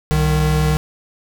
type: tone pair together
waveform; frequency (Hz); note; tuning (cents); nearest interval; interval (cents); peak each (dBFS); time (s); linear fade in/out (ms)
square; 64.5 / 153.4; C2 / D#3; -24 / -24; octave + minor third; 1500; -19 / -16; 0.11-0.77; 0
effects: 8-bit